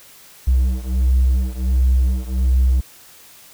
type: beating tone pair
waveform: triangle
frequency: 63.2 / 64.6 Hz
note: B1 / C2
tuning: +41 / -21 cents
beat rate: 1.4 Hz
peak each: -13 / -15 dBFS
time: 0.47-2.81 s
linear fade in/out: 10 ms
effects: tanh soft clip ceiling -7 dBFS + white hiss -45 dBFS RMS until 3.53 s